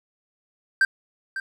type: tone with echo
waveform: triangle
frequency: 1568 Hz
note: G6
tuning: in tune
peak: -13 dBFS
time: 0.81-0.85 s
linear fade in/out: 2 ms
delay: 550 ms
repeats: 1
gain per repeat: -12 dB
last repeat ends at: 1.4 s
effects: none